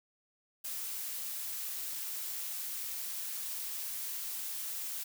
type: noise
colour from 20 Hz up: blue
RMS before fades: -39 dBFS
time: 0.64-5.04 s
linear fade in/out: 10 ms
effects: none